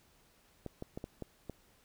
clicks, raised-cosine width 2 ms, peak -27 dBFS, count 6, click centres 0.663 / 0.824 / 0.975 / 1.041 / 1.223 / 1.497 s, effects pink hiss -67 dBFS RMS until 1.84 s

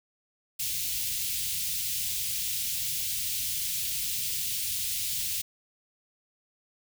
white band-stop noise, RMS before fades -31 dBFS, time 0.59-5.42 s, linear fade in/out 10 ms, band 150 to 2600 Hz, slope 24 dB/octave, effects none

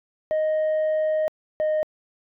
sine tone pair in turn, 622.3 / 617.6 Hz, D#5 / D#5, 0 / -13 cents, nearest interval unison, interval 13 cents, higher first, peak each -17 dBFS, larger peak neither, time 0.31-1.28 / 1.6-1.83 s, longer first, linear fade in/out 0 ms, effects tanh soft clip ceiling -19 dBFS

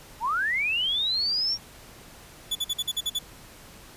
sine linear sweep, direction up, 826 to 5640 Hz, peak -23 dBFS, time 0.2-1.58 s, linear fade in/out 50 ms
40% pulse tone bursts, 3452 Hz, A7, 34 cents flat, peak -23 dBFS, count 8, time 2.51-3.191 s, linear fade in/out 10 ms, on 44 ms, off 47 ms
effects pink hiss -48 dBFS RMS until 3.96 s + resampled to 32000 Hz

